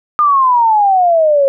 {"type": "exponential sweep", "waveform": "sine", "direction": "down", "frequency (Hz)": [1223, 540], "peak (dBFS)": -7, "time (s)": [0.19, 1.48], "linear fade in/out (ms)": 0, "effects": []}